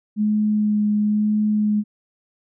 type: tone with vibrato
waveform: sine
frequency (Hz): 210.7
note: G#3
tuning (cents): +25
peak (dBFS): -16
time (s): 0.16-1.84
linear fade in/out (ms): 50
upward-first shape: sine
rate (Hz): 1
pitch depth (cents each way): 12
effects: none